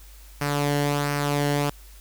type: tone with flanger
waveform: sawtooth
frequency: 144.5 Hz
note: D3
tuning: 28 cents flat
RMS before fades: -24 dBFS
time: 0.41-1.7 s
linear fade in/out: 5 ms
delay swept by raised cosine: 0.27 to 0.83 ms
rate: 1.4 Hz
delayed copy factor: -0.5
effects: added 50 Hz sine -44 dBFS peak until 2 s + white hiss -52 dBFS RMS until 2 s